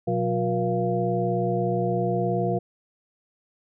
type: tone cluster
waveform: sine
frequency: 123.1 / 182.3 / 359.4 / 476.3 / 690 Hz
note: B2 / F#3 / F4 / A#4 / F5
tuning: -5 / -25 / +50 / +37 / -21 cents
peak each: -28 dBFS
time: 0.07-2.59 s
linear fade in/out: 10 ms
effects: none